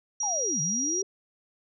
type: tone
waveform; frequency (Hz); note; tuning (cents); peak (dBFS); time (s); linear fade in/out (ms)
sine; 5730; F8; +44; -26; 0.2-1.02; 5
type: linear two-way sweep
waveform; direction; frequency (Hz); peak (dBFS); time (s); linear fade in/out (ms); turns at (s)
sine; down then up; 880 to 138.59 to 399.3; -31; 0.23-1.03; 2; 0.61
effects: none